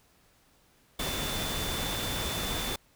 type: tone in noise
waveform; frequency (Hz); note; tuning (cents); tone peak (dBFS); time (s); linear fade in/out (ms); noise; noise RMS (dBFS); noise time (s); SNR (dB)
sine; 3520; A7; 0; -37; 0.99-2.76; 5; pink; -33; 0.99-2.76; -7
effects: pink hiss -64 dBFS RMS until 2.95 s